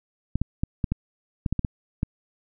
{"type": "clicks", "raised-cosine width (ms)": 5, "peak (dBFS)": -11, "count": 10, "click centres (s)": [0.356, 0.416, 0.635, 0.842, 0.92, 1.462, 1.526, 1.593, 1.648, 2.031], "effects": []}